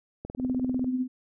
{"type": "click train", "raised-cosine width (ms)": 2, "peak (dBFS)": -23, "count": 13, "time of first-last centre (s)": [0.25, 0.844], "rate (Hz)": 20.2}
{"type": "tone with tremolo", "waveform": "sine", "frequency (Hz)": 254.7, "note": "C4", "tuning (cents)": -46, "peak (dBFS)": -22, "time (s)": [0.37, 1.08], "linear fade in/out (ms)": 50, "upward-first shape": "triangle", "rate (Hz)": 16, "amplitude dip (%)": 60}
{"effects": []}